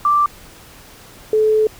sine tone pair in turn, 1174.7 / 432.7 Hz, D6 / A4, 0 / -29 cents, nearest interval octave + perfect fourth, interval 1729 cents, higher first, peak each -11 dBFS, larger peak neither, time 0.05-0.26 / 1.33-1.67 s, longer second, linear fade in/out 2 ms, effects pink hiss -42 dBFS RMS until 1.79 s

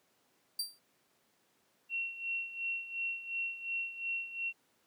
sawtooth tone with exponential decay, 4700 Hz, D8, 1 cent sharp, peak -27 dBFS, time 0.59-0.79 s, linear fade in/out 5 ms, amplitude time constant 42 ms
sine tone with tremolo, 2727 Hz, F7, 42 cents flat, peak -32 dBFS, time 1.89-4.53 s, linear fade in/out 50 ms, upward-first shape sine, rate 2.8 Hz, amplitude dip 75%
effects pink hiss -72 dBFS RMS until 4.86 s + high-pass 200 Hz 12 dB/octave

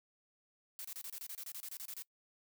blue noise bursts, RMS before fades -45 dBFS, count 15, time 0.79-2.022 s, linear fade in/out 0 ms, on 56 ms, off 28 ms, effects noise-tail reverb RT60 0.1 s tail -22 dB re dry

